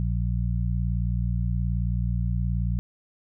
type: harmonic tone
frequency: 58.8 Hz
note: A#1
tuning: 16 cents sharp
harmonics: 1 / 2 / 3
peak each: -25 / -27 / -31 dBFS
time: 0-2.79 s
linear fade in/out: 0 ms
effects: none